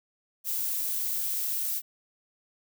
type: noise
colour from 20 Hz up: violet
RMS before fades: -30 dBFS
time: 0.44-1.82 s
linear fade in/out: 50 ms
effects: none